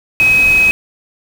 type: tone in noise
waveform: sine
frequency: 2540 Hz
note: D#7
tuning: 35 cents sharp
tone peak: -7 dBFS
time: 0.2-0.71 s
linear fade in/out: 0 ms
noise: pink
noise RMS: -24 dBFS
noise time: 0.2-0.71 s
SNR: +14 dB
effects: none